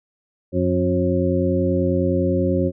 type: harmonic tone with a mistuned harmonic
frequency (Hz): 90.1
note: F#2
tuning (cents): -45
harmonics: 1 / 2 / 3 / 4 / 6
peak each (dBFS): -23 / -23 / -23 / -23 / -23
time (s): 0.52-2.72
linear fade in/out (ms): 50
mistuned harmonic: 1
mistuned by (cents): +26
effects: none